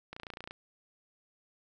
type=click train; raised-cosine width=0.3 ms; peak=-26 dBFS; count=12; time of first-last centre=0.13-0.509 s; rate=29 Hz; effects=none